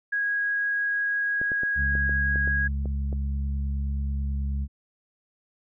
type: tone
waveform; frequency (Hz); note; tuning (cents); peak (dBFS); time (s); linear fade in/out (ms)
sine; 1649; G#6; -13; -23; 0.12-2.68; 10
type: clicks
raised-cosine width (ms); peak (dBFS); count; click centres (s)
2; -23; 9; 1.415 / 1.518 / 1.634 / 1.953 / 2.094 / 2.358 / 2.476 / 2.857 / 3.128
type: harmonic tone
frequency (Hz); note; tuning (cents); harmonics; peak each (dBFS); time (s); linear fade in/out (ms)
69.3; C#2; 0; 1 / 2 / 3; -25 / -37 / -38; 1.75-4.68; 50
effects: none